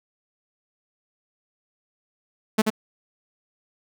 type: tone with echo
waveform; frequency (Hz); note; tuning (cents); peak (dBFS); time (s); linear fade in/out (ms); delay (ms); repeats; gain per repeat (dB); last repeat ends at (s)
sawtooth; 217.2; A3; -22; -11; 2.58-2.62; 10; 83; 1; -4; 2.703
effects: none